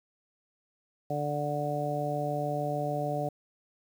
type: harmonic tone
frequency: 146.83 Hz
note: D3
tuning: in tune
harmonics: 1 / 2 / 3 / 4 / 5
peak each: -34 / -38 / -38 / -33 / -34 dBFS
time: 1.1-3.29 s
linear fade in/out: 5 ms
effects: 9-bit